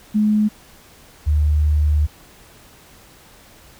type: tone pair in turn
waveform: sine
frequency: 212 / 75.12 Hz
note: G#3 / D2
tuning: +36 / +40 cents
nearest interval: octave + tritone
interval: 1796 cents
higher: first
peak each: -13 dBFS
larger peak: neither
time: 0.14-0.49 / 1.26-2.07 s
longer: second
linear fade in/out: 20 ms
effects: pink hiss -47 dBFS RMS until 3.79 s